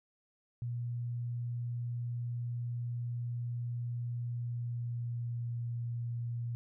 sine tone with pitch glide, 120 to 118.55 Hz, B2 to A#2, -49 to +30 cents, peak -34 dBFS, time 0.62-6.55 s, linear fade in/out 0 ms, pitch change -21 cents, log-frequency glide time 4.27-5.62 s, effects none

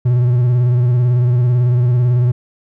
triangle tone with vibrato, 122.8 Hz, B2, 9 cents flat, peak -8 dBFS, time 0.05-2.32 s, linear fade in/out 10 ms, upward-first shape square, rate 18 Hz, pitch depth 38 cents each way, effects none

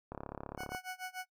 click train, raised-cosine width 1 ms, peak -27 dBFS, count 23, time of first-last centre 0.12-0.749 s, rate 35 Hz
20% pulse tone with tremolo, 740 Hz, F#5, in tune, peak -33 dBFS, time 0.57-1.26 s, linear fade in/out 50 ms, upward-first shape sine, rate 6.8 Hz, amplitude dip 95%
effects noise-tail reverb RT60 0.1 s tail -21 dB re dry

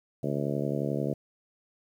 harmonic tone, 71.3 Hz, C#2, 49 cents sharp, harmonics 2 / 3 / 4 / 5 / 6 / 7 / 8 / 9, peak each -32 / -34 / -35 / -36 / -37 / -37 / -38 / -39 dBFS, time 0.23-1.14 s, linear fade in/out 5 ms, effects 10-bit

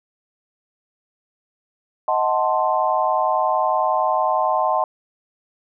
sine chord, D# diminished seventh, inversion none, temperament equal with one note detuned, 629.1 / 740 / 880 / 1046.5 Hz, D#5 / F#5 / A5 / C6, +19 / 0 / 0 / 0 cents, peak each -22 dBFS, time 2.08-4.84 s, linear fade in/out 2 ms, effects none

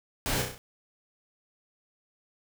pink noise with echo, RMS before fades -30 dBFS, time 0.26-0.42 s, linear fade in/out 0 ms, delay 32 ms, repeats 5, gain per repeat -4 dB, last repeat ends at 0.58 s, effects none

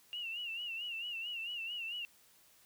sine tone with vibrato, 2794 Hz, F7, in tune, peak -38 dBFS, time 0.13-2.05 s, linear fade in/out 0 ms, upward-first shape sine, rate 4.5 Hz, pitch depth 91 cents each way, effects white hiss -65 dBFS RMS until 2.65 s

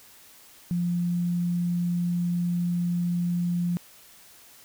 sine tone, 174.61 Hz, F3, in tune, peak -23 dBFS, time 0.71-3.77 s, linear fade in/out 0 ms, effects white hiss -52 dBFS RMS until 4.64 s

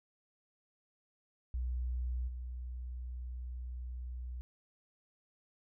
sine tone with level steps, 61.74 Hz, B1, in tune, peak -33 / -39 dBFS, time 1.54-4.41 s, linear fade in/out 0 ms, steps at 2.27 s, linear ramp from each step 20 ms, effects none

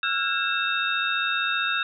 sine tone cluster, 1343 / 1438 / 1627 / 2664 / 3707 Hz, E6 / F#6 / G#6 / E7 / A#7, +32 / -50 / -36 / +18 / -10 cents, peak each -29 dBFS, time 0.03-1.83 s, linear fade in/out 2 ms, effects none

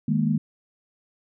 sine chord, D# suspended fourth, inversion none, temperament just, 155.56 / 207.4 / 233.3 Hz, D#3 / G#3 / A#3, 0 / -2 / +2 cents, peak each -24 dBFS, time 0.08-0.38 s, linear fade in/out 5 ms, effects none

